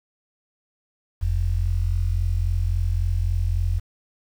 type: tone pair together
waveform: sine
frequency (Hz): 43.66 / 87.31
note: F1 / F2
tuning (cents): 0 / 0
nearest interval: octave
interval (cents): 1200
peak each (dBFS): -22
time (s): 1.21-3.8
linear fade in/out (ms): 20
effects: 8-bit